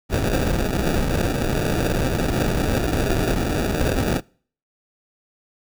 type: noise with sample-and-hold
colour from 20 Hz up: pink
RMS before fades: -21 dBFS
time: 0.09-4.21 s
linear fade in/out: 50 ms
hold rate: 1050 Hz
effects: noise-tail reverb RT60 0.5 s tail -26 dB re dry